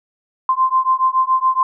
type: beating tone pair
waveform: sine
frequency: 1039 / 1046.1 Hz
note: C6 / C6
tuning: -12 / -1 cents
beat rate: 7.1 Hz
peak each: -16 dBFS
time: 0.49-1.63 s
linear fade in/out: 2 ms
effects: none